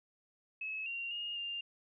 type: tone with pitch steps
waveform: sine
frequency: 2583 / 2762 / 2847 / 2799 Hz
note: E7 / F7 / F7 / F7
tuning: -36 / -20 / +33 / +3 cents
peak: -37 dBFS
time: 0.61-1.61 s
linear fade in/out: 5 ms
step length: 250 ms
effects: none